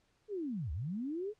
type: linear two-way sweep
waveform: sine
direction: down then up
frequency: 440 to 65 to 440 Hz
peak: -35 dBFS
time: 0.28-1.34 s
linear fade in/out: 50 ms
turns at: 0.72 s
effects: pink hiss -74 dBFS RMS until 1.39 s + low-pass 7000 Hz 12 dB/octave